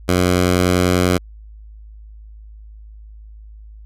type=tone; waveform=10% pulse; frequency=90.2 Hz; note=F#2; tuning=44 cents flat; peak=-5 dBFS; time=0.08-1.18 s; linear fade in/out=10 ms; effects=added 53 Hz sine -36 dBFS peak until 3.85 s + resampled to 32000 Hz